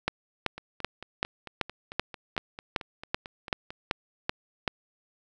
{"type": "two click trains", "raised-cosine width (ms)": 0.3, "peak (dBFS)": [-9, -23], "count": [13, 15], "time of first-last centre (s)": [[0.08, 4.678], [0.58, 3.705]], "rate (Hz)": [2.61, 4.48], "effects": []}